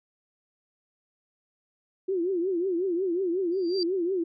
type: tone with vibrato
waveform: sine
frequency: 361 Hz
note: F#4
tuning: 43 cents flat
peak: -24 dBFS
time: 2.08-4.24 s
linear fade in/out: 10 ms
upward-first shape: triangle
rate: 5.5 Hz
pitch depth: 170 cents each way
type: tone with exponential growth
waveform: sine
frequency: 4699 Hz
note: D8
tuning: in tune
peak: -26 dBFS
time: 3.52-3.83 s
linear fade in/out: 1 ms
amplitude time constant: 67 ms
effects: none